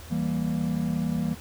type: chord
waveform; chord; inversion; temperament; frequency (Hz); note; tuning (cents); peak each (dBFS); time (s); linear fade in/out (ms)
triangle; E diminished; none; equal; 164.81 / 196 / 233.1; E3 / G3 / Bb3; 0 / 0 / 0; -26 / -28 / -27; 0.1-1.35; 20
effects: added 81 Hz sine -43 dBFS peak until 1.4 s + pink hiss -46 dBFS RMS until 1.4 s